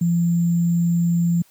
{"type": "tone with sample-and-hold", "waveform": "sine", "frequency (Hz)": 170.6, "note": "F3", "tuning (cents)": -40, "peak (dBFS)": -15, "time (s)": [0.01, 1.42], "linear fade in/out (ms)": 5, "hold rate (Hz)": 7350, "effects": ["white hiss -56 dBFS RMS until 1.5 s", "high-pass 100 Hz 12 dB/octave"]}